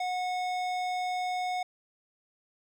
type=tone with hard clipping; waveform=triangle; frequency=730 Hz; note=F#5; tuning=24 cents flat; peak=-31 dBFS; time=0-1.63 s; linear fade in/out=5 ms; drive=18 dB; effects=none